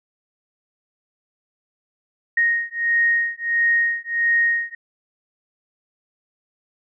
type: beating tone pair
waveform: sine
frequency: 1864.7 / 1866.2 Hz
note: A#6 / A#6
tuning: 0 / +1 cents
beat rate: 1.5 Hz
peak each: -20 / -20 dBFS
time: 2.37-4.75 s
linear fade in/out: 5 ms
effects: none